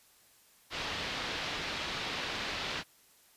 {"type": "low-pass noise", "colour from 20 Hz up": "white", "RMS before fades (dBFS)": -37, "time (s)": [0.7, 2.84], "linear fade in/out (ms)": 50, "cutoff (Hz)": 4200, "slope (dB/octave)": 24, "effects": ["white hiss -63 dBFS RMS until 3.36 s", "resampled to 32000 Hz"]}